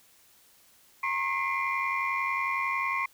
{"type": "tone cluster", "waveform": "sine", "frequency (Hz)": [939, 1077, 2047, 2138, 2384], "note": ["A#5", "C6", "C7", "C7", "D7"], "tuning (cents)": [12, 50, -38, 37, 25], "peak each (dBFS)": [-38, -29, -32, -34, -35], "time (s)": [1.03, 3.06], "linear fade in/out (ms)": 5, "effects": ["tanh soft clip ceiling -18 dBFS", "white hiss -60 dBFS RMS until 3.13 s"]}